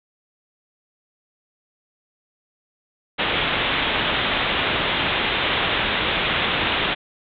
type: low-pass noise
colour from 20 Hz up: white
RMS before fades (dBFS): -22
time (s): 3.18-6.95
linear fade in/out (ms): 20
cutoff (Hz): 3700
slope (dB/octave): 96
effects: none